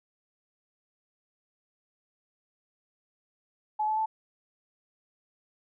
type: tone with pitch steps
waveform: sine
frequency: 854 / 865.4 / 877 Hz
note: G#5 / A5 / A5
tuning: +48 / -29 / -6 cents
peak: -25 dBFS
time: 3.79-4.06 s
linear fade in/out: 10 ms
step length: 90 ms
effects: none